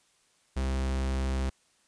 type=tone; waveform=45% pulse; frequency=66 Hz; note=C2; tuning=16 cents sharp; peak=-27 dBFS; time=0.56-1.5 s; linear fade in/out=10 ms; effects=white hiss -67 dBFS RMS until 1.87 s + resampled to 22050 Hz